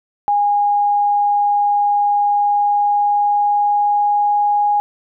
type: tone with pitch glide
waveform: sine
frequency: 820 to 824.8 Hz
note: G#5 to G#5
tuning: -22 to -12 cents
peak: -12 dBFS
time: 0.28-4.8 s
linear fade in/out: 0 ms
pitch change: +10 cents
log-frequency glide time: 2.26-4.43 s
effects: none